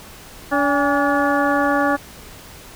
harmonic tone with a mistuned harmonic, 286.4 Hz, D4, 43 cents flat, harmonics 1 / 2 / 3 / 4 / 5 / 6, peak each -20 / -21 / -22 / -23 / -24 / -25 dBFS, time 0.51-1.97 s, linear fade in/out 20 ms, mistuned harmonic 3, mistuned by -79 cents, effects pink hiss -40 dBFS RMS until 2.75 s

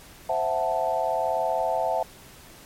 sine chord, F# half-diminished seventh, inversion second, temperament equal, 523.3 / 659.3 / 740 / 880 Hz, C5 / E5 / F#5 / A5, 0 / 0 / 0 / 0 cents, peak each -30 / -26 / -28 / -28 dBFS, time 0.29-2.03 s, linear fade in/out 5 ms, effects pink hiss -48 dBFS RMS until 2.65 s + MP3 64 kbps

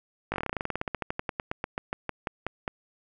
slowing click train, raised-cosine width 0.5 ms, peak -14 dBFS, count 30, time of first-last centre 0.32-2.679 s, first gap 19 ms, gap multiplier 1.09, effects none

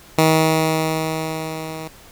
10% pulse tone with level ramp, 158.9 Hz, D#3, 37 cents sharp, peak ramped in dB -3 to -21 dBFS, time 0.18-1.88 s, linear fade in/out 5 ms, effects pink hiss -45 dBFS RMS until 2.11 s

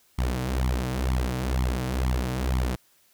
sawtooth tone with flanger, 63.4 Hz, B1, 46 cents sharp, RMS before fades -26 dBFS, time 0.18-2.76 s, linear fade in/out 10 ms, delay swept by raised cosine 0.9 to 6.8 ms, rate 2.1 Hz, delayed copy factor +0.9, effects white hiss -62 dBFS RMS until 3.13 s

